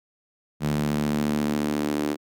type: tone with high-pass filter sweep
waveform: sawtooth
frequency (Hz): 74.2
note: D2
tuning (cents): +18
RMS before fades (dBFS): -25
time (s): 0.6-2.17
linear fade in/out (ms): 50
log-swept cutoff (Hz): 170 to 300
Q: 3.2
effects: none